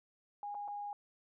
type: tone with dropouts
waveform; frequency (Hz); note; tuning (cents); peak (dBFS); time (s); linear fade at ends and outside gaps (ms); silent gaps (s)
sine; 820; G#5; -22; -39; 0.43-0.93; 1; 0.545-0.55 / 0.679-0.683
effects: none